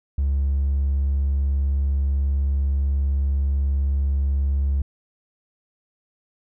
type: tone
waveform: triangle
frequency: 69.3 Hz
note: C#2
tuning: in tune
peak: -15 dBFS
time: 0.18-4.82 s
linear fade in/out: 5 ms
effects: tanh soft clip ceiling -14 dBFS